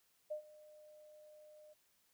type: tone with ADSR envelope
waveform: sine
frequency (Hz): 607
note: D#5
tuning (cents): -43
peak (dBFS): -37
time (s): 0.3-1.74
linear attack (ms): 16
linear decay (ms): 99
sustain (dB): -20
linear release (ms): 17
effects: white hiss -75 dBFS RMS until 2.13 s